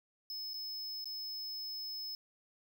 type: tone with dropouts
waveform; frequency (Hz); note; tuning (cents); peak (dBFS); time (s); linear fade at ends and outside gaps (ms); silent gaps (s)
square; 5200; E8; -24; -40; 0.3-2.15; 1; 0.535-0.541 / 1.043-1.056
effects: none